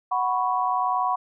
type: chord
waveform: sine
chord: F# suspended fourth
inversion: none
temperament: equal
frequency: 740 / 987.8 / 1108.7 Hz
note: F#5 / B5 / C#6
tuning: 0 / 0 / 0 cents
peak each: -25 / -25 / -26 dBFS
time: 0.11-1.16 s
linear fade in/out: 10 ms
effects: none